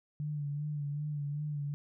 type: tone with vibrato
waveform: sine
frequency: 146.83 Hz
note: D3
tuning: in tune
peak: -33 dBFS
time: 0.2-1.74 s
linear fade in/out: 0 ms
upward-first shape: sine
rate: 2.6 Hz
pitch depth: 43 cents each way
effects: none